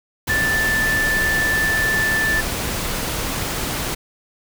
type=tone in noise; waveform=sine; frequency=1760 Hz; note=A6; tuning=in tune; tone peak=-17 dBFS; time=0.29-2.41 s; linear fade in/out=10 ms; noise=pink; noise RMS=-24 dBFS; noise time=0.27-3.95 s; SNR=+4 dB; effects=none

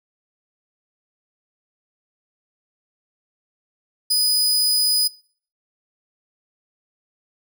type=tone; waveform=sawtooth; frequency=4978 Hz; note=D#8; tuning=in tune; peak=-13 dBFS; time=4.1-5.08 s; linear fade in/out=10 ms; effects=noise-tail reverb RT60 0.5 s tail -23 dB re dry

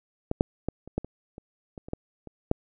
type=clicks; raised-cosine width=2 ms; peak=-13 / -6 / -14 / -29 / -13 / -24 / -28 / -26 / -28 / -15 / -28 / -8 dBFS; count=12; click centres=0.314 / 0.409 / 0.686 / 0.876 / 0.98 / 1.046 / 1.381 / 1.778 / 1.885 / 1.934 / 2.273 / 2.514 s; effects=none

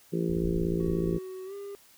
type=harmonic tone; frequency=56.5 Hz; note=A1; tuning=47 cents sharp; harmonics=3 / 4 / 5 / 6 / 7 / 8 / 9; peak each=-29 / -39 / -40 / -32 / -32 / -40 / -43 dBFS; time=0.12-1.19 s; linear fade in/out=20 ms
type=low-pass noise; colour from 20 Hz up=pink; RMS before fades=-36 dBFS; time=0.28-1.18 s; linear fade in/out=20 ms; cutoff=120 Hz; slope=96 dB/octave
type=tone with pitch glide; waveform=triangle; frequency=374.2 to 401.1 Hz; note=F#4 to G4; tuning=+20 to +40 cents; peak=-35 dBFS; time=0.8-1.75 s; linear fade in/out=0 ms; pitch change=+120 cents; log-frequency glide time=1.45-1.54 s
effects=white hiss -58 dBFS RMS until 1.97 s

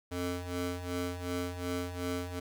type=ring-modulated tone; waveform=20% pulse; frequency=177.5 Hz; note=F3; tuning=28 cents sharp; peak=-26 dBFS; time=0.11-2.4 s; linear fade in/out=10 ms; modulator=90.1 Hz; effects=none

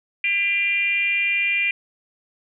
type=tone with frequency modulation; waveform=sine; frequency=2385 Hz; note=D7; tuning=26 cents sharp; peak=-18 dBFS; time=0.24-1.71 s; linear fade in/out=2 ms; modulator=383 Hz; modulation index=0.79; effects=none

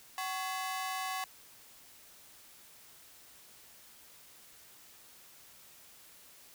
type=ring-modulated tone; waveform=sawtooth; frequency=932.3 Hz; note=A#5; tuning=in tune; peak=-28 dBFS; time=0.18-1.24 s; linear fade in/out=0 ms; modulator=176 Hz; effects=white hiss -57 dBFS RMS until 6.54 s

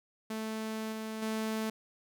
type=tone with level steps; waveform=sawtooth; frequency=219.5 Hz; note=A3; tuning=4 cents flat; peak=-31 / -33 / -28 dBFS; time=0.3-1.7 s; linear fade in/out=5 ms; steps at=0.92 / 1.22 s; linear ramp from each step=5 ms; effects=none

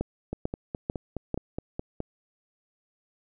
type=two click trains; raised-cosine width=2 ms; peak=-14 / -18 dBFS; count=4 / 9; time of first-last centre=0.01-1.343 / 0.33-2.004 s; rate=2.25 / 4.78 Hz; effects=none

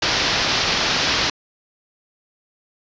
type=low-pass noise; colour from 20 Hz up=white; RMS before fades=-20 dBFS; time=0.02-1.3 s; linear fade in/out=5 ms; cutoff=5500 Hz; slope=48 dB/octave; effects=resampled to 16000 Hz

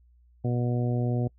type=harmonic tone; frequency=121.7 Hz; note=B2; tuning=25 cents flat; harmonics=1 / 2 / 3 / 4 / 5 / 6; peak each=-25 / -31 / -35 / -37 / -39 / -41 dBFS; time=0.44-1.28 s; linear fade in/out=10 ms; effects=noise-tail reverb RT60 0.1 s tail -26 dB re dry + added 60 Hz sine -56 dBFS peak until 1.38 s

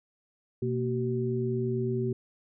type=tone cluster; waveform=sine; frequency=123.8 / 232.5 / 378.7 Hz; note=B2 / A#3 / F#4; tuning=+5 / -4 / +40 cents; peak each=-30 / -33 / -30 dBFS; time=0.62-2.13 s; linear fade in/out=5 ms; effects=none

